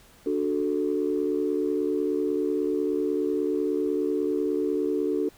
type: chord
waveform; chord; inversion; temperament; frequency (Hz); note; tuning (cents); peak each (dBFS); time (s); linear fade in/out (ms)
sine; D major; none; equal; 293.7 / 370 / 440; D4 / F#4 / A4; 0 / 0 / 0; -27; 0.26-5.29; 5
effects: tanh soft clip ceiling -14 dBFS + pink hiss -55 dBFS RMS until 5.37 s